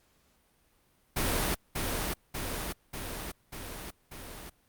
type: noise with echo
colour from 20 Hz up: pink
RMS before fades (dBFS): -29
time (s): 1.16-1.55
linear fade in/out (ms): 10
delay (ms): 590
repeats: 5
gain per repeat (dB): -3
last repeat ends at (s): 4.5
effects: pink hiss -68 dBFS RMS until 4.68 s + Opus 48 kbps